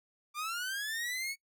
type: linear sweep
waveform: sawtooth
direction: up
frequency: 1174.7 to 2235 Hz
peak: -31 dBFS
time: 0.34-1.36 s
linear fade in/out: 50 ms
effects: noise-tail reverb RT60 0.1 s tail -22 dB re dry